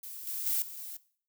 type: noise with level steps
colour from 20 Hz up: violet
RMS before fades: -43 / -36 / -30 / -44 / -42 dBFS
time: 0.03-0.97 s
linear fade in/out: 5 ms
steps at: 0.27 / 0.46 / 0.62 / 0.77 s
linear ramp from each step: 2 ms
effects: noise-tail reverb RT60 0.5 s tail -18 dB re dry